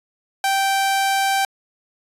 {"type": "tone", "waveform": "sawtooth", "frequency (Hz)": 781, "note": "G5", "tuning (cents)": -7, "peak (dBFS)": -13, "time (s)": [0.44, 1.45], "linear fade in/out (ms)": 2, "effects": ["resampled to 32000 Hz"]}